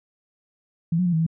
sine tone with pitch steps, 166.2 / 181.6 / 175 / 160.7 / 163.6 Hz, E3 / F#3 / F3 / E3 / E3, +15 / -32 / +4 / -44 / -13 cents, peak -18 dBFS, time 0.92-1.265 s, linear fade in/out 5 ms, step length 69 ms, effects none

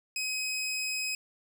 20% pulse tone, 2532 Hz, D#7, 30 cents sharp, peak -26 dBFS, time 0.16-1.15 s, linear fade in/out 2 ms, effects none

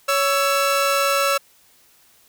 sawtooth tone pair together, 559.2 / 1330 Hz, C#5 / E6, +15 / +15 cents, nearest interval octave + minor third, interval 1500 cents, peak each -16 dBFS, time 0.08-1.38 s, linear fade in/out 10 ms, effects white hiss -55 dBFS RMS until 2.28 s

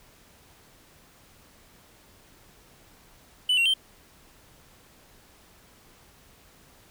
triangle tone with pitch steps, 2987 / 2744 / 3129 Hz, F#7 / F7 / G7, +16 / -31 / -4 cents, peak -18 dBFS, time 3.49-3.739 s, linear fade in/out 5 ms, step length 83 ms, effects pink hiss -56 dBFS RMS until 6.9 s

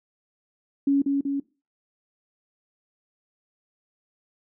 sine tone with echo, 278.9 Hz, C#4, 11 cents sharp, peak -17 dBFS, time 0.87-1.02 s, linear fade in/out 5 ms, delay 190 ms, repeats 2, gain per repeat -3 dB, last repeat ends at 1.4 s, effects noise-tail reverb RT60 0.3 s tail -20 dB re dry

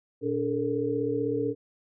sine tone cluster, 119.1 / 288.6 / 422.3 / 458.2 Hz, A#2 / D4 / G#4 / A#4, +38 / -30 / +29 / -30 cents, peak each -36 / -30 / -31 / -29 dBFS, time 0.21-1.55 s, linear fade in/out 50 ms, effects none

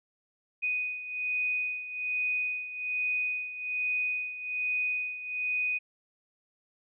sine beating tone pair, 2489 / 2490.2 Hz, D#7 / D#7, 0 / +1 cents, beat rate 1.2 Hz, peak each -30 / -35 dBFS, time 0.62-5.79 s, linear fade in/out 20 ms, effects none

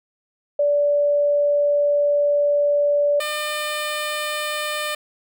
sine / 10% pulse tone pair in turn, 580 / 601.6 Hz, D5 / D5, -22 / +42 cents, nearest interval minor second, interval 64 cents, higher second, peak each -15 dBFS, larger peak neither, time 0.59-3.2 / 3.2-4.95 s, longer first, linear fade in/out 5 ms, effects none

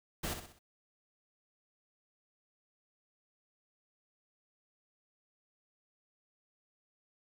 pink noise with echo, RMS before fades -37 dBFS, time 0.23-0.34 s, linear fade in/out 10 ms, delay 63 ms, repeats 4, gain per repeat -7 dB, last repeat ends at 0.592 s, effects none

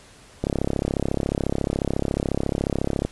click train, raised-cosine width 2 ms, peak -9 dBFS, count 90, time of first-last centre 0.44-3.05 s, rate 34.1 Hz, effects pink hiss -49 dBFS RMS until 3.11 s + resampled to 24000 Hz

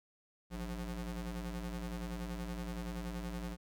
35% pulse ring-modulated tone, 116.6 Hz, A#2, 1 cent sharp, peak -34 dBFS, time 0.5-3.57 s, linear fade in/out 50 ms, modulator 63.6 Hz, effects none

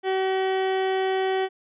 30% pulse tone, 380 Hz, F#4, 46 cents sharp, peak -19 dBFS, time 0.03-1.49 s, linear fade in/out 50 ms, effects resampled to 8000 Hz

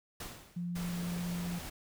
pink noise with exponential decay, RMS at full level -40 dBFS, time 0.2-0.8 s, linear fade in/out 5 ms, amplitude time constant 130 ms
sine tone, 174.61 Hz, F3, in tune, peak -34 dBFS, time 0.56-1.59 s, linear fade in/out 10 ms
pink noise, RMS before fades -44 dBFS, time 0.75-1.7 s, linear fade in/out 10 ms
effects none

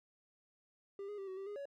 triangle tone with pitch steps, 397.1 / 414.2 / 390.6 / 376.5 / 389.6 / 412.3 / 562 Hz, G4 / G#4 / G4 / F#4 / G4 / G#4 / C#5, +22 / -5 / -6 / +30 / -11 / -13 / +24 cents, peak -40 dBFS, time 0.99-1.655 s, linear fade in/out 2 ms, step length 95 ms, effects none

